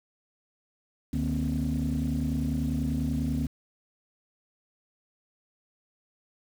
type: tone cluster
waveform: sine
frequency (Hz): 73.3 / 149.9 / 234.1 / 264.3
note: D2 / D3 / A#3 / C4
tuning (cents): -3 / +36 / +8 / +18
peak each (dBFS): -30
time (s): 1.13-3.47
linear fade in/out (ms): 5
effects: tanh soft clip ceiling -20 dBFS + 8-bit